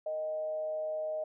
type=tone with frequency modulation; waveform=sine; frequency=622.3 Hz; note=D#5; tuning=in tune; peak=-32 dBFS; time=0.06-1.24 s; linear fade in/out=5 ms; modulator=165 Hz; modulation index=0.25; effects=none